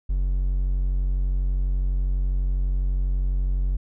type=tone; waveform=triangle; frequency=46.06 Hz; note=F#1; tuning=7 cents flat; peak=-18 dBFS; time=0.09-3.77 s; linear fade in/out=10 ms; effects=none